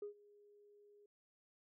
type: tone with ADSR envelope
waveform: sine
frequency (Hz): 412.2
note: G#4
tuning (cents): -13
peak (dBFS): -40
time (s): 0.02-1.06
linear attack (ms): 4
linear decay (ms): 110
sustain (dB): -23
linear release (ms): 4
effects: tanh soft clip ceiling -39 dBFS